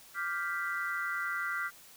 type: chord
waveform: sine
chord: G dominant seventh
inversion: second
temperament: equal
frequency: 1174.7 / 1396.9 / 1568 / 1975.5 Hz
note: D6 / F6 / G6 / B6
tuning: 0 / 0 / 0 / 0 cents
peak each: -40 / -35 / -38 / -38 dBFS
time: 0.14-1.71 s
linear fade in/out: 50 ms
effects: white hiss -55 dBFS RMS until 1.96 s

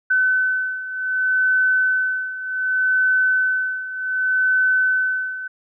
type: beating tone pair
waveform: sine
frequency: 1515 / 1515.66 Hz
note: F#6 / F#6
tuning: +40 / +41 cents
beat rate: 0.66 Hz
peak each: -22 / -18 dBFS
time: 0.1-5.48 s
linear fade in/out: 10 ms
effects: none

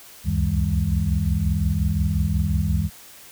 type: tone cluster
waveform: sine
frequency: 67.2 / 72.8 / 93.1 / 157.8 / 200 Hz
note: C2 / D2 / F#2 / D#3 / G3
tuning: +47 / -15 / +11 / +25 / +35 cents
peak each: -29 / -23 / -24 / -25 / -27 dBFS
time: 0.24-2.9 s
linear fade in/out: 50 ms
effects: white hiss -45 dBFS RMS until 3.31 s

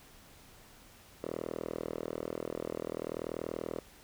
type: tone with band-pass filter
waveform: 5% pulse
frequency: 40.46 Hz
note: E1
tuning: 32 cents flat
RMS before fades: -39 dBFS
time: 1.24-3.81 s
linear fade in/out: 0 ms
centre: 530 Hz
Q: 1.7
effects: pink hiss -57 dBFS RMS until 4.03 s

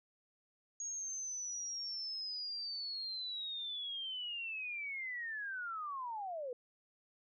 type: linear sweep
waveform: sine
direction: down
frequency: 6630 to 475.4 Hz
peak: -39 dBFS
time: 0.8-6.53 s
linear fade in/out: 2 ms
effects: none

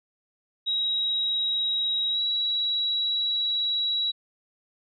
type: tone with pitch glide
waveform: sine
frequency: 3831 to 3893 Hz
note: A#7 to B7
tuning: +47 to -26 cents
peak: -23 dBFS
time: 0.66-4.12 s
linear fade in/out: 20 ms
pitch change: +27 cents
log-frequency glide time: 2.11-2.19 s
effects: none

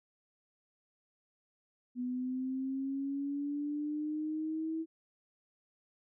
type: linear sweep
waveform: sine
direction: up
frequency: 246.2 to 324.7 Hz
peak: -33 dBFS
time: 1.95-4.86 s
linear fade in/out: 50 ms
effects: none

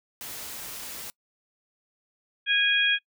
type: noise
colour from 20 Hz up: white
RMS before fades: -38 dBFS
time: 0.21-1.1 s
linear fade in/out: 0 ms
type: harmonic tone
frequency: 823 Hz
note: G#5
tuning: 16 cents flat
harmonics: 2 / 3 / 4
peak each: -24 / -24 / -24 dBFS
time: 2.46-2.99 s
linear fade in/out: 50 ms
effects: noise-tail reverb RT60 0.1 s tail -25 dB re dry

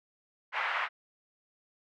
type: band-pass noise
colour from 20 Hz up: white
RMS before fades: -32 dBFS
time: 0.52-0.89 s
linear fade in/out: 50 ms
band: 770 to 2200 Hz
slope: 24 dB/octave
effects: none

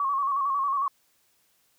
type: tone with vibrato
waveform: sine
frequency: 1109 Hz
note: C#6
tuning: in tune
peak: -23 dBFS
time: 0-0.88 s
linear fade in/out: 2 ms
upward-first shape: square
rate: 11 Hz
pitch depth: 51 cents each way
effects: white hiss -67 dBFS RMS until 1.78 s

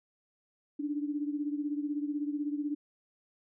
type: beating tone pair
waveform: sine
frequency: 290 / 306 Hz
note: D4 / D#4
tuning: -22 / -29 cents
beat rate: 16 Hz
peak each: -32 / -37 dBFS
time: 0.79-2.75 s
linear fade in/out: 10 ms
effects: none

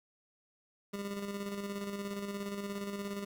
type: tone with tremolo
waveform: 25% pulse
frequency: 200.8 Hz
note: G3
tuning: 42 cents sharp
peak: -32 dBFS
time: 0.93-3.25 s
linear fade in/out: 10 ms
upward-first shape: square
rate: 17 Hz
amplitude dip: 40%
effects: 11-bit

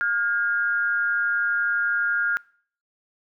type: tone pair together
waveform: sine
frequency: 1415.1 / 1627 Hz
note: F6 / G#6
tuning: +22 / -36 cents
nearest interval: major second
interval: 242 cents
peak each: -22 / -25 dBFS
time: 0.01-2.37 s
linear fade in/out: 0 ms
effects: noise-tail reverb RT60 0.5 s tail -23 dB re dry

